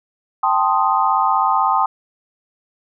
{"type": "chord", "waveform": "sine", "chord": "A half-diminished seventh", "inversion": "third", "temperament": "equal", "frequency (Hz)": [784, 880, 1046.5, 1244.5], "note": ["G5", "A5", "C6", "Eb6"], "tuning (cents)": [0, 0, 0, 0], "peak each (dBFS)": -19, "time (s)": [0.43, 1.86], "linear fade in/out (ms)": 5, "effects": []}